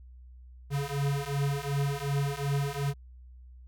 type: beating tone pair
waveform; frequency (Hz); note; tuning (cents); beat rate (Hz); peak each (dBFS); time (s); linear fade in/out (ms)
square; 139.5 / 142.2; C#3 / C#3; +11 / +45; 2.7; -32 / -31; 0.7-2.94; 50
effects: added 62 Hz sine -47 dBFS peak until 3.67 s